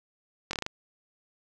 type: slowing click train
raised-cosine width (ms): 0.2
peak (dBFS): -14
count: 6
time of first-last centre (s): 0.51-0.664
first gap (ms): 22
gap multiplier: 1.17
effects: none